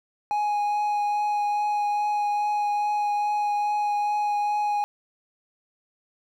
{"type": "tone with vibrato", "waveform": "triangle", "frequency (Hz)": 830.6, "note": "G#5", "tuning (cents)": 0, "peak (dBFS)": -20, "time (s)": [0.31, 4.84], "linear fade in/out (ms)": 0, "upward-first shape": "triangle", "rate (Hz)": 2.4, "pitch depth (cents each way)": 12, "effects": []}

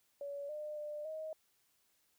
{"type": "tone with pitch steps", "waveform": "sine", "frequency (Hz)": [567, 603, 597, 629], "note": ["C#5", "D5", "D5", "D#5"], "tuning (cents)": [39, 46, 28, 19], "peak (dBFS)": -40, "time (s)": [0.21, 1.33], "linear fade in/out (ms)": 2, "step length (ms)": 280, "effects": ["white hiss -75 dBFS RMS until 2.18 s"]}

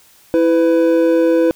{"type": "tone pair together", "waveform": "triangle", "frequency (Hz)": [329.6, 501.3], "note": ["E4", "B4"], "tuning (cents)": [0, 26], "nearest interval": "perfect fifth", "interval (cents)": 726, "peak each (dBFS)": -11, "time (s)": [0.34, 1.51], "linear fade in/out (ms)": 0, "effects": ["white hiss -49 dBFS RMS until 1.55 s"]}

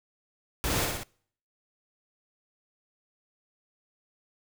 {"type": "noise with echo", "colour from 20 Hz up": "pink", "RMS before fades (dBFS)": -29, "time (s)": [0.64, 0.85], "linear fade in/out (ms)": 0, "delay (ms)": 61, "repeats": 3, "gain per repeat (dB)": -3, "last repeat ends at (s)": 1.033, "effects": ["noise-tail reverb RT60 0.6 s tail -26 dB re dry"]}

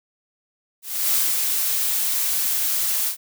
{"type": "noise with ADSR envelope", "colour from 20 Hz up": "blue", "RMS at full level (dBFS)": -19, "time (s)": [0.82, 3.17], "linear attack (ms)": 310, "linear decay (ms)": 230, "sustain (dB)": -3, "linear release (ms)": 100, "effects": []}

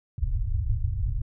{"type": "low-pass noise", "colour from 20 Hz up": "pink", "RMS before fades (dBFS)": -26, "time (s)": [0.18, 1.22], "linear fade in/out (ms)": 5, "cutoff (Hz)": 120, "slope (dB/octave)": 96, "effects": []}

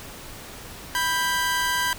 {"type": "tone pair together", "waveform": "sawtooth", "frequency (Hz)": [987.8, 1584.9], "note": ["B5", "G6"], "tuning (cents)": [0, 19], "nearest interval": "minor sixth", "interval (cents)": 819, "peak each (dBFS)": -21, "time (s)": [0.95, 1.93], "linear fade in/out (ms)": 0, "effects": ["pink hiss -40 dBFS RMS until 1.98 s"]}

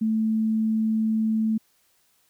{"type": "tone", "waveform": "sine", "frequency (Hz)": 220, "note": "A3", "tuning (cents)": 0, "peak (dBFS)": -20, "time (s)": [0.01, 1.58], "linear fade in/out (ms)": 10, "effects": ["white hiss -65 dBFS RMS until 2.29 s"]}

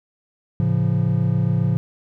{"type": "chord", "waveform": "triangle", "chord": "A augmented", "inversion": "none", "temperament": "just", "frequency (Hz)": [110, 137.5, 171.88], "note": ["A2", "C#3", "E#3"], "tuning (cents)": [0, -14, -27], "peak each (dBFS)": -19, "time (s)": [0.6, 1.77], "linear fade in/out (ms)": 0, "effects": []}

